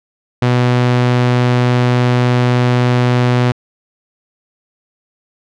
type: tone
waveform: sawtooth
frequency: 123.47 Hz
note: B2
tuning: in tune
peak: -6 dBFS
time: 0.42-3.52 s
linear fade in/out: 5 ms
effects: low-pass 4000 Hz 12 dB/octave